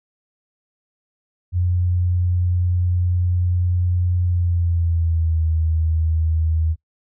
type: tone with pitch glide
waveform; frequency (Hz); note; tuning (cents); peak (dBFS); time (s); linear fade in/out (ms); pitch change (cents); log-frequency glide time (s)
sine; 89 to 80.21; F2 to E2; +33 to -47; -16; 1.52-6.76; 50; -180; 4.22-5.43
effects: noise-tail reverb RT60 0.1 s tail -20 dB re dry